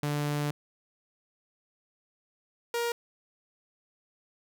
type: tone pair in turn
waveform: sawtooth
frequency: 146.83 / 471.4 Hz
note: D3 / A#4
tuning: 0 / +19 cents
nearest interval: octave + minor sixth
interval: 2019 cents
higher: second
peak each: -24 dBFS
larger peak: neither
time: 0.03-0.51 / 2.74-2.92 s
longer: first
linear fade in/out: 2 ms
effects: none